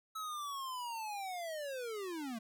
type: linear sweep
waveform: square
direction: down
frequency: 1302 to 215 Hz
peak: -40 dBFS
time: 0.15-2.39 s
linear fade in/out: 10 ms
effects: none